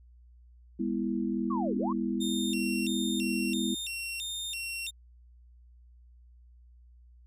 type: chord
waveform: sine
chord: E major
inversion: first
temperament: equal with one note detuned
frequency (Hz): 203.7 / 246.9 / 329.6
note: G#3 / B3 / E4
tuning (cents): -33 / 0 / 0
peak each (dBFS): -32 / -32 / -33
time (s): 0.79-3.75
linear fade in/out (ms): 10
type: linear two-way sweep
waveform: sine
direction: down then up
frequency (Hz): 1174.7 to 253.6 to 1174.7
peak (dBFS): -32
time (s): 1.5-1.93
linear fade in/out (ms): 10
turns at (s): 1.77
type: tone with vibrato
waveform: sawtooth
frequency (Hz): 3156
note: G7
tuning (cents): +11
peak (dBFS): -31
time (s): 2.2-4.91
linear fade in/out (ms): 20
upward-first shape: square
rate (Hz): 1.5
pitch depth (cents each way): 250
effects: added 60 Hz sine -53 dBFS peak until 7.26 s + resampled to 32000 Hz